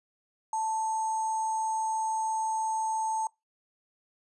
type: tone with sample-and-hold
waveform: sine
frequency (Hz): 883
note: A5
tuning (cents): +6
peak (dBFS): -27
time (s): 0.53-3.27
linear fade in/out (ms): 2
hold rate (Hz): 7350
effects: noise-tail reverb RT60 0.2 s tail -23 dB re dry + resampled to 24000 Hz